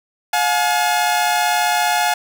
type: tone pair together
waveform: sawtooth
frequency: 713.9 / 849 Hz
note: F5 / G#5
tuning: +38 / +38 cents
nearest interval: minor third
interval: 300 cents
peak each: -14 / -14 dBFS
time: 0.33-2.14 s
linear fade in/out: 5 ms
effects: none